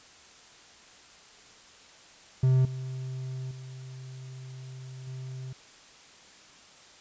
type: tone with level steps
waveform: triangle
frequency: 129.9 Hz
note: C3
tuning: 12 cents flat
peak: -17 / -31 / -38 / -34 dBFS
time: 2.43-5.53 s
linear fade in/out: 5 ms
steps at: 2.65 / 3.51 / 5.07 s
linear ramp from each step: 2 ms
effects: white hiss -53 dBFS RMS until 7 s + resampled to 16000 Hz